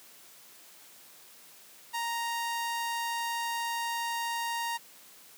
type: tone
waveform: sawtooth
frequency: 932.3 Hz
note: A#5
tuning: in tune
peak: -27 dBFS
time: 1.93-4.78 s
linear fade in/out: 20 ms
effects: white hiss -54 dBFS RMS until 5.37 s + high-pass 150 Hz 12 dB/octave